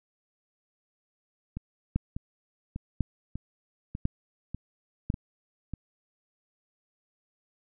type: two click trains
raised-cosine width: 5 ms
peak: -13 / -22 dBFS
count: 4 / 8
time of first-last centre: 1.96-5.101 / 1.57-5.737 s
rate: 0.955 / 1.68 Hz
effects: none